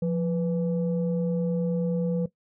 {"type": "tone pair together", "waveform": "sine", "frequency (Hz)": [174.61, 494.3], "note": ["F3", "B4"], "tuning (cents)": [0, 1], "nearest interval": "octave + tritone", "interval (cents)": 1801, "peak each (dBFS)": [-23, -28], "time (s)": [0.02, 2.26], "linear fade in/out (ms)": 5, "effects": ["noise-tail reverb RT60 0.1 s tail -17 dB re dry", "tanh soft clip ceiling -17 dBFS"]}